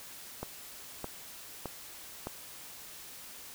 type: click train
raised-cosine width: 1 ms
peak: -22 dBFS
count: 4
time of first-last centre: 0.43-2.27 s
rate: 1.63 Hz
effects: white hiss -48 dBFS RMS until 3.54 s